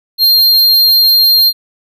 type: tone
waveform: square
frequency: 4198 Hz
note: C8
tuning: 5 cents sharp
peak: -6 dBFS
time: 0.18-1.53 s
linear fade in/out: 50 ms
effects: none